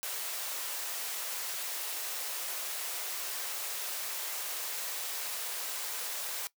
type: high-pass noise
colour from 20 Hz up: white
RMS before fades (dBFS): -37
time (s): 0.03-6.47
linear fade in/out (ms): 0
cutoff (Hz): 430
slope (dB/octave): 24
effects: noise-tail reverb RT60 0.1 s tail -19 dB re dry

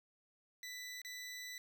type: tone with dropouts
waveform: 20% pulse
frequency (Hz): 1980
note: B6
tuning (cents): +4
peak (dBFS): -40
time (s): 0.63-1.58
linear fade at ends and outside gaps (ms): 1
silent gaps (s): 1.017-1.048
effects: none

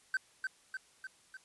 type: tone with echo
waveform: triangle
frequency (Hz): 1542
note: G6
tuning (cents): -29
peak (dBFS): -27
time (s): 0.14-0.17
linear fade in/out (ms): 2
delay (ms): 300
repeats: 4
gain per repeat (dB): -4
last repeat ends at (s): 1.37
effects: white hiss -65 dBFS RMS until 1.44 s + resampled to 24000 Hz

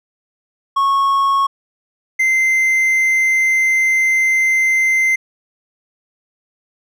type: tone pair in turn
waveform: triangle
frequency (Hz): 1100 / 2077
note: C#6 / C7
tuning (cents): -14 / -13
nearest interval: major seventh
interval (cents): 1101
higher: second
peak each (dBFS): -10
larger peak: neither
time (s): 0.76-1.47 / 2.19-5.16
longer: second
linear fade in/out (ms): 10
effects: none

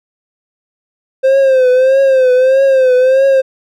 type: tone with vibrato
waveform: triangle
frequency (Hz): 523.3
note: C5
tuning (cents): 0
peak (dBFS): -4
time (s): 1.23-3.42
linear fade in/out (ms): 20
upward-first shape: triangle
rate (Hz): 1.6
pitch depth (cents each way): 82
effects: none

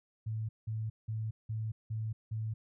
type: tone bursts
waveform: sine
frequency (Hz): 110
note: A2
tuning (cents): 0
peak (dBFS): -33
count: 6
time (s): 0.26-2.54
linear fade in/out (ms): 10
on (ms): 230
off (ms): 180
effects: none

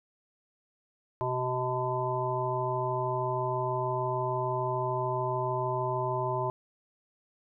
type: harmonic tone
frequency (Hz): 126.7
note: B2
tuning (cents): +45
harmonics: 1 / 3 / 5 / 7 / 8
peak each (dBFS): -34 / -34 / -34 / -34 / -34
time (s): 1.21-6.5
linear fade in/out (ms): 0
effects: none

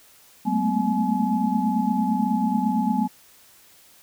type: tone cluster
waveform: sine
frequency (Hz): 190.9 / 216.1 / 225.1 / 253.1 / 850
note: G3 / A3 / A3 / B3 / G#5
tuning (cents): -46 / -31 / +40 / +43 / +40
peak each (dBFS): -26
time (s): 0.45-3.08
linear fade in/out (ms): 20
effects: white hiss -53 dBFS RMS until 4.02 s

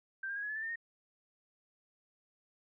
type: tone with pitch steps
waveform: sine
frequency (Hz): 1568 / 1605.6 / 1644.1 / 1683.5 / 1723.8 / 1765.1 / 1807.4 / 1850.7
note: G6 / G6 / G#6 / G#6 / A6 / A6 / A6 / A#6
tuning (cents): 0 / +41 / -18 / +23 / -36 / +5 / +46 / -13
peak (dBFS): -36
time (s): 0.23-0.758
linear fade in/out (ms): 5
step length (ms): 66
effects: none

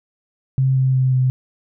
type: tone with pitch steps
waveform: sine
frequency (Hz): 132.5 / 131.28 / 130.07 / 128.88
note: C3 / C3 / C3 / C3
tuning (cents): +22 / +6 / -10 / -26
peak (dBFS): -13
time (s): 0.58-1.3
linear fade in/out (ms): 0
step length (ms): 180
effects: none

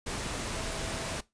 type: tone in noise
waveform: sine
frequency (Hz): 654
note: E5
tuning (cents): -14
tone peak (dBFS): -44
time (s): 0.56-1.17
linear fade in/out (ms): 10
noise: pink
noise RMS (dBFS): -35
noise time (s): 0.06-1.21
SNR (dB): -12
effects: noise-tail reverb RT60 0.2 s tail -19 dB re dry + resampled to 22050 Hz

